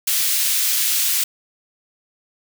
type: high-pass noise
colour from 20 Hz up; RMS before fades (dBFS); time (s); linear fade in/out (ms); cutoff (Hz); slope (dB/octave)
white; -19; 0.07-1.24; 5; 2400; 12
effects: none